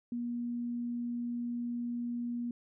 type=tone; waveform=sine; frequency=239.3 Hz; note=A#3; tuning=46 cents sharp; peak=-33 dBFS; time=0.12-2.51 s; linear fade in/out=2 ms; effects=none